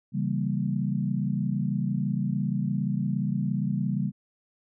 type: chord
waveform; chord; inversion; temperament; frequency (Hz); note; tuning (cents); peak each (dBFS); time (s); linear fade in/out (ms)
sine; C# diminished seventh; none; equal; 138.59 / 164.81 / 196 / 233.1; C#3 / E3 / G3 / Bb3; 0 / 0 / 0 / 0; -29 / -32 / -28 / -33; 0.12-4.12; 50
effects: none

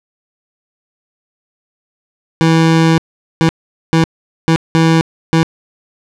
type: tone bursts at uneven times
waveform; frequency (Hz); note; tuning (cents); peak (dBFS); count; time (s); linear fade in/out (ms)
25% pulse; 162.9; E3; -20; -4; 6; 2.41-2.98 / 3.41-3.49 / 3.93-4.04 / 4.48-4.56 / 4.75-5.01 / 5.33-5.43; 0
effects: low-pass 6000 Hz 12 dB/octave

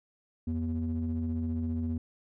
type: ring-modulated tone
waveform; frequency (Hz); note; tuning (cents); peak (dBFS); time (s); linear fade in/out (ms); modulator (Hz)
triangle; 77.78; D#2; 0; -24; 0.47-1.98; 5; 163
effects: none

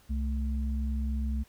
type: tone pair together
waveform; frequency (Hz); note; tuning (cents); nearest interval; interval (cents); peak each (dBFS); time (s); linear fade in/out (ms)
sine; 65.41 / 220; C2 / A3; 0 / 0; octave + major sixth; 2100; -28 / -36; 0.09-1.44; 20
effects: pink hiss -61 dBFS RMS until 1.48 s

